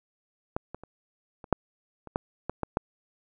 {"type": "clicks", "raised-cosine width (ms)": 1, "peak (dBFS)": [-14, -23, -30, -29, -6, -28, -12, -16, -14, -10], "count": 10, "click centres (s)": [0.565, 0.746, 0.836, 1.442, 1.527, 2.073, 2.159, 2.496, 2.633, 2.771], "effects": []}